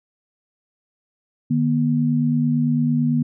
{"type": "tone pair together", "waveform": "sine", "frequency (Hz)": [151.85, 240.8], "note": ["D#3", "B3"], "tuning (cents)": [-42, -44], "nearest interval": "minor sixth", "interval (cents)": 798, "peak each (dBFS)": [-20, -18], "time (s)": [1.5, 3.23], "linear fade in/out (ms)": 10, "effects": []}